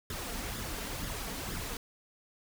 pink noise with flanger, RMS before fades -38 dBFS, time 0.1-1.77 s, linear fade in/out 2 ms, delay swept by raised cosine 0.57 to 4.47 ms, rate 2.1 Hz, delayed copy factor +0.55, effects none

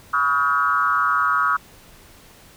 sine tone with frequency modulation, 1278 Hz, D#6, 46 cents sharp, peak -16 dBFS, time 0.13-1.57 s, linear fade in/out 10 ms, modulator 145 Hz, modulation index 1.3, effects pink hiss -48 dBFS RMS until 2.56 s

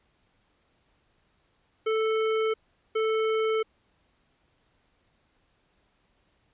square tone pair in turn, 440 / 440 Hz, A4 / A4, 0 / 0 cents, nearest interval unison, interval 0 cents, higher neither, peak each -24 dBFS, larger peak neither, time 1.86-2.54 / 2.95-3.63 s, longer neither, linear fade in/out 10 ms, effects pink hiss -69 dBFS RMS until 6.53 s + resampled to 8000 Hz

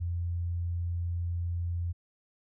sine tone, 86.3 Hz, F2, 20 cents flat, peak -29 dBFS, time 0-1.93 s, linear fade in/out 20 ms, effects none

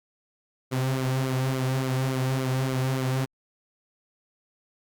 sawtooth tone with flanger, 130.9 Hz, C3, 1 cent sharp, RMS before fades -26 dBFS, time 0.71-3.26 s, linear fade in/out 20 ms, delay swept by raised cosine 1.1 to 4.8 ms, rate 3.5 Hz, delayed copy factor -0.6, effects Opus 48 kbps

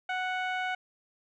15% pulse tone with low-pass filter, 740 Hz, F#5, in tune, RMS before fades -32 dBFS, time 0.09-0.75 s, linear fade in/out 5 ms, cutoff 2400 Hz, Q 0.73, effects none

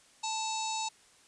harmonic tone with a mistuned harmonic, 880 Hz, A5, in tune, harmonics 1 / 3 / 4 / 5 / 6 / 7 / 8 / 9, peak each -34 / -43 / -41 / -43 / -46 / -44 / -41 / -46 dBFS, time 0.23-0.89 s, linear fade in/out 10 ms, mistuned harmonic 4, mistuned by +130 cents, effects white hiss -61 dBFS RMS until 1.27 s + resampled to 22050 Hz

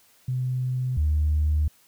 sine tone pair in turn, 127.4 / 75.75 Hz, C3 / D#2, -46 / -46 cents, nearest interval major sixth, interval 900 cents, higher first, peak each -23 / -18 dBFS, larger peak second, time 0.28-0.97 / 0.97-1.68 s, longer second, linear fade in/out 5 ms, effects tanh soft clip ceiling -15 dBFS + white hiss -59 dBFS RMS until 1.87 s

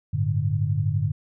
sine chord, G suspended second, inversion none, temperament equal, 98 / 110 / 146.83 Hz, G2 / A2 / D3, 0 / 0 / 0 cents, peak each -25 dBFS, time 0.13-1.12 s, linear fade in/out 10 ms, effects none

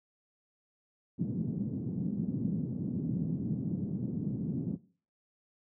white band-pass noise, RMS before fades -34 dBFS, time 1.18-4.77 s, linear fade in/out 20 ms, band 130 to 230 Hz, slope 24 dB/octave, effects noise-tail reverb RT60 0.4 s tail -18 dB re dry

